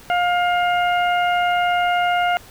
harmonic tone, 708 Hz, F5, 23 cents sharp, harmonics 1 / 2 / 3 / 4, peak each -17 / -23 / -27 / -29 dBFS, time 0.1-2.37 s, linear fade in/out 0 ms, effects pink hiss -44 dBFS RMS until 2.5 s

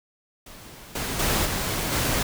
pink noise with level steps, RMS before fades -44 / -29 / -23 / -27 / -24 dBFS, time 0.46-2.23 s, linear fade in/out 5 ms, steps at 0.95 / 1.19 / 1.45 / 1.92 s, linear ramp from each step 5 ms, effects none

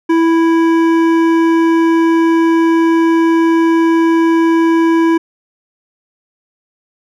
sine tone with hard clipping, 329.8 Hz, E4, 1 cent sharp, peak -10 dBFS, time 0.09-5.18 s, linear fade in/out 10 ms, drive 12 dB, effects none

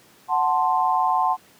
sine chord, F# diminished, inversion none, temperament equal, 740 / 880 / 1046.5 Hz, F#5 / A5 / C6, 0 / 0 / 0 cents, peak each -22 dBFS, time 0.28-1.37 s, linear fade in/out 50 ms, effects pink hiss -53 dBFS RMS until 1.59 s + high-pass 150 Hz 12 dB/octave

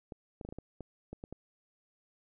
clicks, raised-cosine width 2 ms, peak -29 dBFS, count 10, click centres 0.122 / 0.412 / 0.45 / 0.489 / 0.525 / 0.586 / 0.807 / 1.13 / 1.239 / 1.326 s, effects none

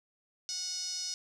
5% pulse tone with band-pass filter, 732 Hz, F#5, 19 cents flat, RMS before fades -37 dBFS, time 0.49-1.14 s, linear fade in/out 0 ms, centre 5300 Hz, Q 5.6, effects none

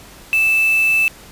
sine tone with quantisation, 2637 Hz, E7, in tune, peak -12 dBFS, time 0.33-1.08 s, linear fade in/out 0 ms, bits 4, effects pink hiss -41 dBFS RMS until 1.31 s + resampled to 32000 Hz

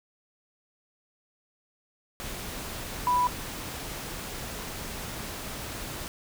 sine tone in noise, 987.8 Hz, B5, in tune, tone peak -21 dBFS, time 3.07-3.27 s, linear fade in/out 0 ms, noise pink, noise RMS -37 dBFS, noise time 2.2-6.08 s, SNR +13 dB, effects none

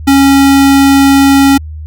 square tone, 275.2 Hz, C#4, 12 cents flat, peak -4 dBFS, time 0.07-1.58 s, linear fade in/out 10 ms, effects added 77 Hz sine -21 dBFS peak until 1.86 s

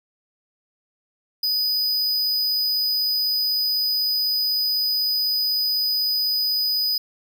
square tone, 4978 Hz, D#8, in tune, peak -20 dBFS, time 1.43-6.98 s, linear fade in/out 5 ms, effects none

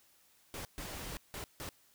pink noise bursts at uneven times, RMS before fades -43 dBFS, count 4, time 0.54-0.65 / 0.78-1.17 / 1.34-1.44 / 1.6-1.69 s, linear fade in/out 0 ms, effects white hiss -67 dBFS RMS until 1.94 s

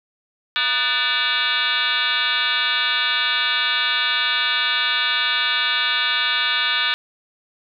sine tone with frequency modulation, 2577 Hz, E7, 40 cents flat, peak -17 dBFS, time 0.56-6.94 s, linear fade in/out 0 ms, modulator 271 Hz, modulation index 5, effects none

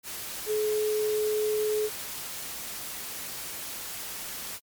sine tone in noise, 426.6 Hz, G#4, 46 cents sharp, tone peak -24 dBFS, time 0.46-1.9 s, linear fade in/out 50 ms, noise white, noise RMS -37 dBFS, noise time 0.03-4.6 s, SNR +10 dB, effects MP3 96 kbps

